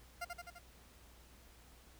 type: tone with echo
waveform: 20% pulse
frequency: 698.5 Hz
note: F5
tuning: in tune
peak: -34 dBFS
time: 0.21-0.25 s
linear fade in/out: 10 ms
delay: 85 ms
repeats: 4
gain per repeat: -3 dB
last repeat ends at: 0.59 s
effects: added 60 Hz sine -61 dBFS peak until 1.99 s + pink hiss -63 dBFS RMS until 1.99 s